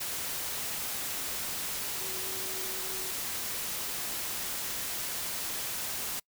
sine tone in noise, 377 Hz, F#4, 32 cents sharp, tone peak -45 dBFS, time 2-3.11 s, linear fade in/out 10 ms, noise white, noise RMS -35 dBFS, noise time 0-6.2 s, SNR -13 dB, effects noise-tail reverb RT60 0.1 s tail -26 dB re dry

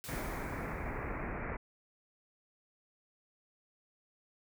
white noise with exponential decay, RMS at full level -45 dBFS, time 0.04-1.42 s, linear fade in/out 0 ms, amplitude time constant 300 ms
pink low-pass noise, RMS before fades -39 dBFS, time 0.08-1.57 s, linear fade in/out 10 ms, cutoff 2400 Hz, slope 96 dB/octave
effects none

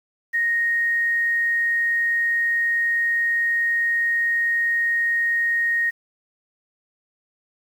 sine tone with quantisation, 1864.7 Hz, A#6, in tune, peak -18 dBFS, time 0.33-5.91 s, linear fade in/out 20 ms, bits 8, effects none

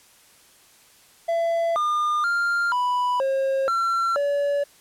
triangle tone with pitch steps, 671 / 1209 / 1396 / 988 / 538 / 1358 / 571 Hz, E5 / D6 / F6 / B5 / C5 / F6 / D5, +31 / +50 / -1 / 0 / +48 / -49 / -49 cents, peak -18 dBFS, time 1.28-4.64 s, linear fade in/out 10 ms, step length 480 ms, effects white hiss -54 dBFS RMS until 4.8 s + low-pass 12000 Hz 12 dB/octave

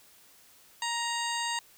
harmonic tone, 937 Hz, A#5, 9 cents sharp, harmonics 1 / 2 / 3 / 4 / 5 / 7 / 8 / 9, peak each -33 / -36 / -38 / -39 / -40 / -41 / -42 / -43 dBFS, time 0.82-1.59 s, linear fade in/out 2 ms, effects white hiss -58 dBFS RMS until 1.77 s

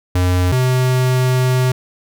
square tone pair in turn, 90.3 / 127.92 Hz, F#2 / C3, -42 / -39 cents, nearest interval tritone, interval 603 cents, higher second, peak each -13 dBFS, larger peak neither, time 0.15-0.52 / 0.52-1.72 s, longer second, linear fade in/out 5 ms, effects none

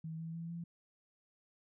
sine tone with pitch steps, 160.7 / 163.6 / 166.56 / 169.57 Hz, E3 / E3 / E3 / E3, -44 / -13 / +18 / +49 cents, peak -40 dBFS, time 0.04-0.64 s, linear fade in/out 5 ms, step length 150 ms, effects none

